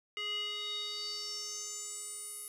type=tone with band-pass filter sweep; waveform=square; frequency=416.6 Hz; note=G#4; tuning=5 cents sharp; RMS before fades=-40 dBFS; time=0.17-2.48 s; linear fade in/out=0 ms; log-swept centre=2600 to 11000 Hz; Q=6.1; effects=none